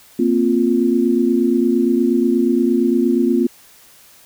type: chord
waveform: sine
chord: Bb suspended second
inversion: none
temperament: equal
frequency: 233.1 / 261.6 / 349.2 Hz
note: Bb3 / C4 / F4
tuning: 0 / 0 / 0 cents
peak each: -17 dBFS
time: 0.19-3.47 s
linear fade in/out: 5 ms
effects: white hiss -47 dBFS RMS until 4.25 s